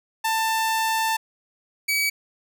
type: tone pair in turn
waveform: sawtooth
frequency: 890 / 2279 Hz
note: A5 / C#7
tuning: +20 / +47 cents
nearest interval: octave + major third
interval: 1627 cents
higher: second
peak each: -17 dBFS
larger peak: neither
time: 0.24-1.17 / 1.88-2.1 s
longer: first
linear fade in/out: 10 ms
effects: none